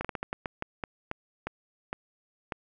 slowing click train, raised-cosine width 0.5 ms, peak -17 dBFS, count 13, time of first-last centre 0.01-2.522 s, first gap 36 ms, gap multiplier 1.29, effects none

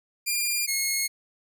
10% pulse tone pair in turn, 2403 / 2167 Hz, D7 / C#7, +39 / -40 cents, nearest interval major second, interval 179 cents, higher first, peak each -15 dBFS, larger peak neither, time 0.26-0.67 / 0.67-1.08 s, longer neither, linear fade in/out 20 ms, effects none

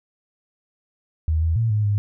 sine tone with pitch steps, 79.1 / 81.7 / 113.9 / 106 / 102.8 Hz, D#2 / E2 / A#2 / G#2 / G#2, +29 / -15 / -40 / +36 / -17 cents, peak -17 dBFS, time 1.28-1.98 s, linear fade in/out 0 ms, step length 140 ms, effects none

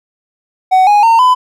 triangle tone with pitch steps, 750 / 827.4 / 912.8 / 1006.9 Hz, F#5 / G#5 / A#5 / B5, +23 / -7 / -37 / +33 cents, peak -3 dBFS, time 0.71-1.35 s, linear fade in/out 20 ms, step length 160 ms, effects none

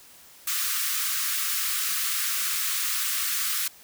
white high-pass noise, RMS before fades -27 dBFS, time 0.47-3.68 s, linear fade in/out 5 ms, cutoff 1100 Hz, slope 96 dB/octave, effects white hiss -51 dBFS RMS until 3.83 s

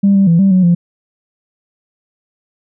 sine tone with pitch steps, 198.8 / 195.8 / 167.7 / 195 / 185 / 173.1 Hz, G3 / G3 / E3 / G3 / F#3 / F3, +25 / -2 / +30 / -9 / 0 / -15 cents, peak -5 dBFS, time 0.03-0.75 s, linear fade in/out 10 ms, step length 120 ms, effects tanh soft clip ceiling -3 dBFS

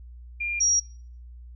sine tone pair in turn, 2400 / 5682 Hz, D7 / F8, +37 / +29 cents, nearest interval octave + minor third, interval 1492 cents, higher second, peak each -26 / -19 dBFS, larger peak second, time 0.4-0.6 / 0.6-0.8 s, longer neither, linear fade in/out 10 ms, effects noise-tail reverb RT60 0.5 s tail -22 dB re dry + added 60 Hz sine -41 dBFS peak until 1.55 s

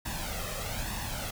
pink noise with flanger, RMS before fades -35 dBFS, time 0.05-1.31 s, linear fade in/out 10 ms, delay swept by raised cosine 1.1 to 1.61 ms, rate 1.1 Hz, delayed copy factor +0.65, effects none

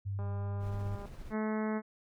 sine tone with pitch glide, 98.8 to 99.89 Hz, G2 to G2, +14 to +33 cents, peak -33 dBFS, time 0.05-0.97 s, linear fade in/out 20 ms, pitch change +19 cents, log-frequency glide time 0.21-0.61 s
click train, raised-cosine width 1 ms, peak -34 dBFS, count 175, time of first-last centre 0.19-1.056 s, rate 201 Hz
brown noise with tremolo, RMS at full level -44 dBFS, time 0.59-1.35 s, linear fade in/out 50 ms, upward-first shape sine, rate 15 Hz, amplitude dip 30%
harmonic tone, 216.2 Hz, A3, 30 cents flat, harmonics 1 / 2 / 3 / 4 / 5 / 6 / 7 / 8 / 9 / 10, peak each -32 / -38 / -42 / -44 / -46 / -48 / -49 / -50 / -51 / -52 dBFS, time 1.3-1.82 s, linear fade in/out 50 ms
effects none

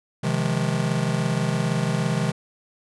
square chord, F minor seventh, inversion second, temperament just, 130.96 / 157.15 / 174.61 / 209.5 Hz, C3 / Eb3 / F3 / Ab3, +2 / +18 / 0 / +15 cents, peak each -27 / -26 / -29 / -29 dBFS, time 0.23-2.32 s, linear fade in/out 10 ms, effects resampled to 24000 Hz

